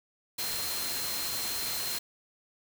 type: tone in noise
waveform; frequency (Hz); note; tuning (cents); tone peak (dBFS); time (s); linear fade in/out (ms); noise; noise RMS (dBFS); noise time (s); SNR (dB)
sine; 4166; C8; -8; -37; 0.38-1.99; 10; white; -34; 0.38-1.99; -6
effects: none